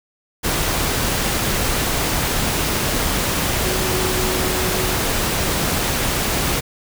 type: tone in noise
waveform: sine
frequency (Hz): 370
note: F#4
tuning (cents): 0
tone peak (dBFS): -25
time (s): 3.62-4.96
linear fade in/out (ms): 20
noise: pink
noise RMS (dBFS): -20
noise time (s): 0.43-6.61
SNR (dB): -8
effects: none